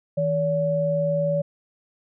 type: tone pair together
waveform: sine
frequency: 160.23 / 571 Hz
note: E3 / D5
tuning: -49 / -49 cents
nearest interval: octave + minor seventh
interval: 2200 cents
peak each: -25 / -21 dBFS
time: 0.17-1.42 s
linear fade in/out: 10 ms
effects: none